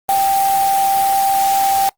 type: tone in noise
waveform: sine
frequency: 784 Hz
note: G5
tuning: in tune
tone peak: -12 dBFS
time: 0.09-1.89 s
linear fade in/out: 0 ms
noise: white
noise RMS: -24 dBFS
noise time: 0.09-1.89 s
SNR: +9 dB
effects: noise-tail reverb RT60 0.1 s tail -20 dB re dry + Opus 32 kbps